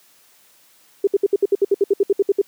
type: tone bursts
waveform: sine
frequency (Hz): 398.4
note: G4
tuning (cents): +28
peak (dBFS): -11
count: 15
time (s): 1.04-2.416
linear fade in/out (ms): 5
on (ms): 32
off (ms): 64
effects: white hiss -54 dBFS RMS until 2.47 s + high-pass 150 Hz 12 dB/octave